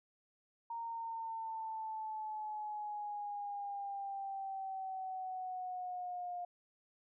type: exponential sweep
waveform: sine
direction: down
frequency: 929 to 707 Hz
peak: -39 dBFS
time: 0.7-6.45 s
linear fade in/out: 5 ms
effects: none